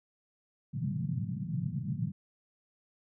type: band-pass noise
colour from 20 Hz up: white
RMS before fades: -34 dBFS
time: 0.73-2.12 s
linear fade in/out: 20 ms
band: 110 to 190 Hz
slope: 48 dB/octave
effects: none